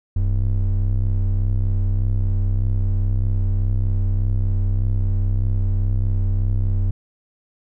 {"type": "ring-modulated tone", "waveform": "triangle", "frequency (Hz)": 64.1, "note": "C2", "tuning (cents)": -35, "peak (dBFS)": -11, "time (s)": [0.16, 6.91], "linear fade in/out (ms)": 5, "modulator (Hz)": 31.6, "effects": []}